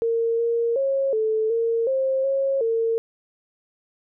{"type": "tone with pitch steps", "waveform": "sine", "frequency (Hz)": [459.6, 465.7, 544, 437.7, 459.3, 531, 544, 455.1], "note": ["A#4", "A#4", "C#5", "A4", "A#4", "C5", "C#5", "A#4"], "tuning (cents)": [-25, -2, -33, -9, -26, 25, -33, -42], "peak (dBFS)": -19, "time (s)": [0.02, 2.98], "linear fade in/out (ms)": 0, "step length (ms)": 370, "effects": []}